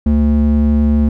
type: ring-modulated tone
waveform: triangle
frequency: 146.83 Hz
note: D3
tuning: in tune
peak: -4 dBFS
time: 0.06-1.09 s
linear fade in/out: 5 ms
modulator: 76.2 Hz
effects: none